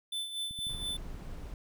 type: tone with tremolo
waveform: square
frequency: 3520 Hz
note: A7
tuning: in tune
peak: -33 dBFS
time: 0.12-0.97 s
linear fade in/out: 5 ms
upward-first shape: sine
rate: 4.2 Hz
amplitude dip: 60%
type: click train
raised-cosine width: 5 ms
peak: -35 dBFS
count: 10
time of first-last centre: 0.51-1.224 s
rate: 12.6 Hz
type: noise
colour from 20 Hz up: brown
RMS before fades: -42 dBFS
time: 0.69-1.54 s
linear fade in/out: 2 ms
effects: none